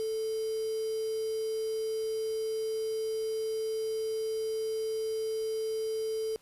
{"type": "tone with quantisation", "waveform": "sine", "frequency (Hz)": 440, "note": "A4", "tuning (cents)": 0, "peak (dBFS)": -30, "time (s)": [0, 6.36], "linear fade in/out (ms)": 0, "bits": 7, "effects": ["pink hiss -63 dBFS RMS until 6.41 s", "resampled to 32000 Hz"]}